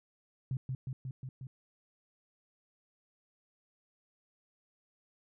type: tone with echo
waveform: sine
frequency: 130.1 Hz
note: C3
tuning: 9 cents flat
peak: -31 dBFS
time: 0.51-0.57 s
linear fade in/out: 2 ms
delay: 180 ms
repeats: 5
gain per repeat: -2 dB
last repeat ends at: 1.47 s
effects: none